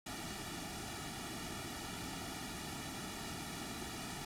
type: noise with comb filter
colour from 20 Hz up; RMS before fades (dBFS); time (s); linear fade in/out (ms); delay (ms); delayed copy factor
pink; -44; 0.06-4.25; 5; 1.9; -0.85
effects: low-pass 11000 Hz 12 dB/octave